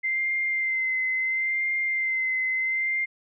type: tone with vibrato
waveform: sine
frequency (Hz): 2079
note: C7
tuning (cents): -12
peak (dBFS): -23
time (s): 0.03-3.06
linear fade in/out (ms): 20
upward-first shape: sine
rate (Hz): 0.73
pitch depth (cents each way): 25
effects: none